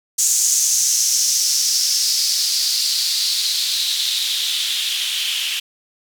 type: noise with band-pass filter sweep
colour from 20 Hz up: blue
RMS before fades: -19 dBFS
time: 0.18-5.6 s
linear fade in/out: 10 ms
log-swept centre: 6800 to 3000 Hz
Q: 4.1
effects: none